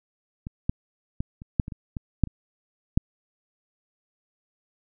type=clicks; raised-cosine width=5 ms; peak=-21 / -10 / -15 / -28 / -7 / -22 / -23 / -19 / -6 / -25 / -6 dBFS; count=11; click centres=0.469 / 0.695 / 1.205 / 1.419 / 1.598 / 1.681 / 1.722 / 1.968 / 2.237 / 2.273 / 2.975 s; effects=none